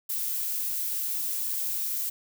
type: noise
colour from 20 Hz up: violet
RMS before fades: -30 dBFS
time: 0.09-2.1 s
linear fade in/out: 10 ms
effects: none